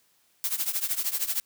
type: noise with tremolo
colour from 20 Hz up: blue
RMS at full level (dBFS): -25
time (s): 0.44-1.4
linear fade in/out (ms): 0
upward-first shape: triangle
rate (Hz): 13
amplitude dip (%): 90
effects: white hiss -66 dBFS RMS until 1.45 s + high-pass 60 Hz 12 dB/octave